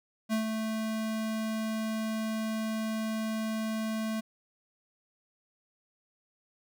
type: tone with ADSR envelope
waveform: square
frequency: 220 Hz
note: A3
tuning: in tune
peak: -26 dBFS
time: 0.29-4.21 s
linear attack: 39 ms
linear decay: 110 ms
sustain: -5 dB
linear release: 15 ms
effects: none